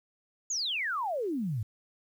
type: exponential sweep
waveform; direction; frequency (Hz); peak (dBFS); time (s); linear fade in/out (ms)
sine; down; 7030 to 98.6; -29; 0.5-1.63; 5
effects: 10-bit